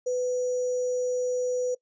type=tone with sample-and-hold; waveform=sine; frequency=500 Hz; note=B4; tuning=21 cents sharp; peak=-24 dBFS; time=0.06-1.75 s; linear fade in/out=10 ms; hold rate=6300 Hz; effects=noise-tail reverb RT60 0.1 s tail -22 dB re dry + resampled to 16000 Hz